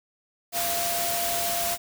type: tone in noise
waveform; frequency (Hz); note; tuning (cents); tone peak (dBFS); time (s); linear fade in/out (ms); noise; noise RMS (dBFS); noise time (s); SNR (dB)
sine; 690; F5; -21; -29; 0.52-1.78; 50; white; -28; 0.52-1.78; -4
effects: none